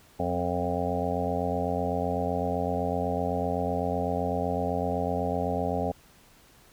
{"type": "harmonic tone with a mistuned harmonic", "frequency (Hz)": 87.9, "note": "F2", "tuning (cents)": 12, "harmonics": [1, 2, 3, 5, 6, 7, 8, 9], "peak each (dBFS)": [-34, -34, -34, -34, -34, -34, -34, -34], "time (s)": [0.19, 5.92], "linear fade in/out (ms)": 10, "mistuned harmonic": 2, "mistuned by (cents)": 32, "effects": ["pink hiss -57 dBFS RMS until 6.72 s"]}